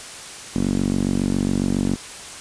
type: tone with band-pass filter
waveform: sawtooth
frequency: 47.27 Hz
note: F#1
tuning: 38 cents sharp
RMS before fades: -21 dBFS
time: 0.55-1.96 s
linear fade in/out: 10 ms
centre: 240 Hz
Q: 2.9
effects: white hiss -36 dBFS RMS until 2.4 s + resampled to 22050 Hz